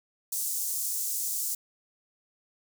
pink high-pass noise, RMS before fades -31 dBFS, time 0.32-1.55 s, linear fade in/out 5 ms, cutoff 6700 Hz, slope 24 dB/octave, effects none

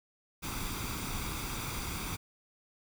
pink noise with comb filter, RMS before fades -37 dBFS, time 0.42-2.17 s, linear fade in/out 20 ms, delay 0.84 ms, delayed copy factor +0.6, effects none

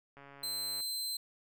click train, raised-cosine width 0.5 ms, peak -38 dBFS, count 90, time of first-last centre 0.17-0.806 s, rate 140 Hz
sawtooth tone, 4100 Hz, C8, 36 cents flat, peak -32 dBFS, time 0.43-1.17 s, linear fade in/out 5 ms
effects none

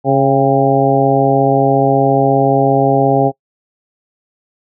harmonic tone with a mistuned harmonic, 137 Hz, C#3, 20 cents flat, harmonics 1 / 2 / 3 / 4 / 5 / 6, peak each -16 / -16 / -16 / -16 / -16 / -16 dBFS, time 0.04-3.32 s, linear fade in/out 50 ms, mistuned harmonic 6, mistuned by -48 cents, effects noise-tail reverb RT60 0.1 s tail -24 dB re dry

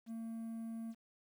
triangle tone, 226.5 Hz, A#3, 50 cents flat, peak -39 dBFS, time 0.06-0.95 s, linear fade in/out 50 ms, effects 11-bit

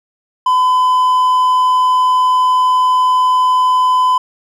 triangle tone, 1011 Hz, B5, 40 cents sharp, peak -7 dBFS, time 0.46-4.18 s, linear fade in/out 5 ms, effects none

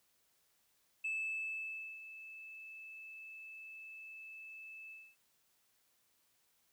sine tone with ADSR envelope, 2622 Hz, E7, 10 cents flat, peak -33 dBFS, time 1.04-5.16 s, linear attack 10 ms, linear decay 940 ms, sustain -15 dB, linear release 250 ms, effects tanh soft clip ceiling -33 dBFS + white hiss -75 dBFS RMS until 6.72 s

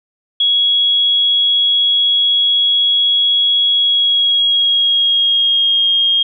sine tone with pitch glide, 3332 to 3241 Hz, G#7 to G#7, +5 to -43 cents, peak -10 dBFS, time 0.4-6.23 s, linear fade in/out 5 ms, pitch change -48 cents, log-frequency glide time 3.7-5.86 s, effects none

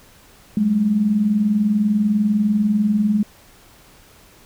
sine tone pair together, 191.6 / 211.7 Hz, G3 / G#3, -39 / +33 cents, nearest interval major second, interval 172 cents, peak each -23 / -15 dBFS, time 0.57-3.23 s, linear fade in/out 2 ms, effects pink hiss -49 dBFS RMS until 4.45 s

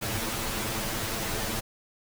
pink noise with comb filter, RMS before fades -31 dBFS, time 0.01-1.61 s, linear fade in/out 20 ms, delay 9 ms, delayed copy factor +0.85, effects none

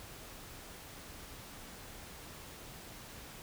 silence, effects pink hiss -50 dBFS RMS until 3.42 s

